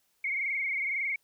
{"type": "tone with frequency modulation", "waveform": "sine", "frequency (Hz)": 2186, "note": "C#7", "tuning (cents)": -25, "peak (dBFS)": -28, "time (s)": [0.24, 1.16], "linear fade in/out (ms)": 5, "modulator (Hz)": 21.9, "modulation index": 4.1, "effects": ["white hiss -72 dBFS RMS until 1.23 s"]}